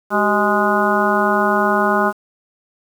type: harmonic tone with a mistuned harmonic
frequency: 207.7 Hz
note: G#3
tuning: in tune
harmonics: 1 / 2 / 3 / 4 / 5 / 6 / 7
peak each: -21 / -21 / -21 / -21 / -21 / -21 / -21 dBFS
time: 0.1-2.13 s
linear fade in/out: 50 ms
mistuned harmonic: 2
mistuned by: -120 cents
effects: 7-bit